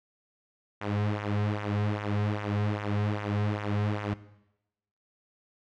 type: tone with flanger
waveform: sawtooth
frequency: 103.83 Hz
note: G#2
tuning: in tune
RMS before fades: -30 dBFS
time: 0.81-4.14 s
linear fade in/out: 5 ms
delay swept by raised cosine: 0.21 to 3.51 ms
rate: 2.5 Hz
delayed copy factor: -0.8
effects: noise-tail reverb RT60 0.9 s tail -17 dB re dry + low-pass 3000 Hz 12 dB/octave